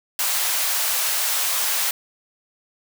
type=high-pass noise; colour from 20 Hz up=white; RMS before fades=-22 dBFS; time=0.19-1.91 s; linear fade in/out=2 ms; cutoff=590 Hz; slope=24 dB/octave; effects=none